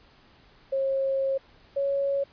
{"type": "tone pair in turn", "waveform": "sine", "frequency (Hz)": [540, 555.8], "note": ["C#5", "C#5"], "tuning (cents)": [-45, 4], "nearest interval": "unison", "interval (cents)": 49, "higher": "second", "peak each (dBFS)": -23, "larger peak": "neither", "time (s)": [[0.72, 1.38], [1.76, 2.24]], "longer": "first", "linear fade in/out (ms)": 10, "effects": ["pink hiss -57 dBFS RMS until 2.32 s", "resampled to 11025 Hz"]}